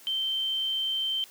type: tone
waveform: sine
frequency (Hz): 3116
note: G7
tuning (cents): -11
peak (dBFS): -26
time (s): 0.07-1.24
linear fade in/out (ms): 0
effects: white hiss -52 dBFS RMS until 1.3 s + high-pass 150 Hz 12 dB/octave